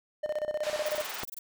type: tone with tremolo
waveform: triangle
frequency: 606 Hz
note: D#5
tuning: 46 cents flat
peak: -25 dBFS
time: 0.23-1.04 s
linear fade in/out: 10 ms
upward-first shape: square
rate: 16 Hz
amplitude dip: 80%
type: band-pass noise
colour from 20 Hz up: pink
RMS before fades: -39 dBFS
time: 0.63-1.24 s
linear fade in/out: 5 ms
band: 810 to 6500 Hz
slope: 12 dB/octave
type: noise bursts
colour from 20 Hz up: violet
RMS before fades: -39 dBFS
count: 12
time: 0.86-1.39 s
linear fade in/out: 5 ms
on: 24 ms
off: 22 ms
type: click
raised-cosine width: 1 ms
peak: -21 dBFS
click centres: 1.234 s
effects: none

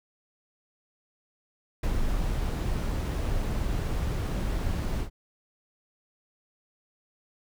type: noise with ADSR envelope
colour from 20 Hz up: brown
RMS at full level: -26 dBFS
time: 1.83-5.1 s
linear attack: 5 ms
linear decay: 83 ms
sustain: -2 dB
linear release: 99 ms
effects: none

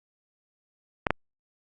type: clicks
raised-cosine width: 0.5 ms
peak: -7 / -6 dBFS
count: 2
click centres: 1.068 / 1.106 s
effects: Opus 48 kbps

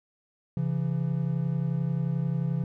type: tone pair together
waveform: triangle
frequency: 136.56 / 167.9 Hz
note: C#3 / E3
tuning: -26 / +32 cents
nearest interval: major third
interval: 358 cents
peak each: -26 dBFS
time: 0.57-2.64 s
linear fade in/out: 2 ms
effects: none

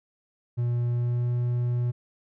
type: tone with pitch glide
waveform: triangle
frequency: 120.3 to 121.56 Hz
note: B2 to B2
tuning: -45 to -27 cents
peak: -21 dBFS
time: 0.57-1.92 s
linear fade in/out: 20 ms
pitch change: +18 cents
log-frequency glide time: 0.91-1.32 s
effects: none

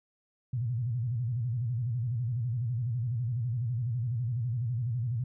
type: tone with vibrato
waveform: sine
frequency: 119.2 Hz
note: A#2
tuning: 39 cents sharp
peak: -28 dBFS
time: 0.53-5.24 s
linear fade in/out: 5 ms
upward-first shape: square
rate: 12 Hz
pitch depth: 120 cents each way
effects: none

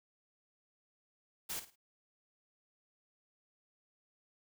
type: noise with echo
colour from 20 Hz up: white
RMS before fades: -40 dBFS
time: 1.49-1.6 s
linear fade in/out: 10 ms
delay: 53 ms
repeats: 3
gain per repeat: -11 dB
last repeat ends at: 1.759 s
effects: none

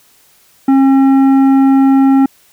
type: tone with tanh clipping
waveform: sine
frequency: 270 Hz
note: C#4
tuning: 45 cents flat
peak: -7 dBFS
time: 0.68-2.26 s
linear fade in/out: 5 ms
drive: 10 dB
effects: white hiss -49 dBFS RMS until 2.52 s

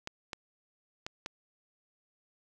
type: clicks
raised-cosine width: 0.2 ms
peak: -20 dBFS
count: 4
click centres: 0.074 / 0.332 / 1.065 / 1.261 s
effects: none

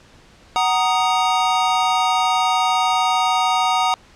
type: chord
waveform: square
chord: D# minor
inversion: first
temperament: just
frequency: 746.7 / 933.4 / 1244.5 Hz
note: F#5 / A#5 / D#6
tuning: +16 / +2 / 0 cents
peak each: -20 / -21 / -22 dBFS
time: 0.56-3.94 s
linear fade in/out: 0 ms
effects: pink hiss -49 dBFS RMS until 4.15 s + low-pass 6000 Hz 12 dB/octave

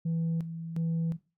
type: tone with tremolo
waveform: sine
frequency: 164.81 Hz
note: E3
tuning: in tune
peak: -25 dBFS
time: 0.05-1.17 s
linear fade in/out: 10 ms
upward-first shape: square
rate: 1.4 Hz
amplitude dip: 70%
effects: noise-tail reverb RT60 0.3 s tail -18 dB re dry + tanh soft clip ceiling -25 dBFS

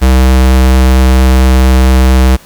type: tone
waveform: square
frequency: 64.6 Hz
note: C2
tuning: 21 cents flat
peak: -4 dBFS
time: 0.01-2.37 s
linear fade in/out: 20 ms
effects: pink hiss -38 dBFS RMS until 2.45 s

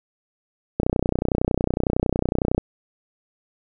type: click train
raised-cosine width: 2 ms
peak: -6 dBFS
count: 56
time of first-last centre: 0.8-2.58 s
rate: 30.9 Hz
effects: none

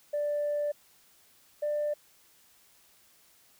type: tone pair in turn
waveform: sine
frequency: 587.3 / 593.1 Hz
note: D5 / D5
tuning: 0 / +17 cents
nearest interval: unison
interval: 17 cents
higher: second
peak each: -26 dBFS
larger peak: neither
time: 0.13-0.72 / 1.62-1.94 s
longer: first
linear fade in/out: 10 ms
effects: tanh soft clip ceiling -24 dBFS + white hiss -62 dBFS RMS until 3.59 s

